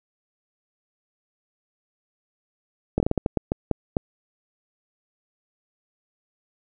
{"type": "slowing click train", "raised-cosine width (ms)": 2, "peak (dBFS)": -7, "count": 11, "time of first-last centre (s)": [2.98, 3.968], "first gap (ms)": 21, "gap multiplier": 1.32, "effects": []}